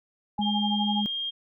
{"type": "tone with tremolo", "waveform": "sine", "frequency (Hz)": 830.6, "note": "G#5", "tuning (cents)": 0, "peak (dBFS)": -26, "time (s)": [0.38, 1.03], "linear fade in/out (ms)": 5, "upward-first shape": "sine", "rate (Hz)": 12, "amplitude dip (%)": 95}
{"type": "tone", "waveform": "sine", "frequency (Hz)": 207.7, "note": "G#3", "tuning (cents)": 0, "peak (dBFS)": -25, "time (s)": [0.39, 1.06], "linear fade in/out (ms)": 0}
{"type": "tone with pitch glide", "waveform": "sine", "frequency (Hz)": [3200, 3219], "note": ["G7", "G7"], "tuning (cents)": [35, 45], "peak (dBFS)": -28, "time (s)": [0.41, 1.31], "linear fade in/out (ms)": 20, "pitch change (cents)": 10, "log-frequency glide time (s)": [0.71, 0.91]}
{"effects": []}